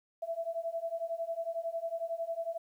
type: beating tone pair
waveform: sine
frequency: 659.3 / 670.3 Hz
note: E5 / E5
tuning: 0 / +29 cents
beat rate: 11 Hz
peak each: -37 / -36 dBFS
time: 0.22-2.58 s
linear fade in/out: 10 ms
effects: 11-bit